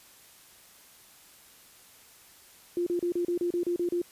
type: tone bursts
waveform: sine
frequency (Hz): 349.2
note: F4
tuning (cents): 0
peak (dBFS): -25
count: 10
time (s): 2.77-4.017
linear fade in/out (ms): 2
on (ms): 95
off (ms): 33
effects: white hiss -55 dBFS RMS until 4.11 s + resampled to 32000 Hz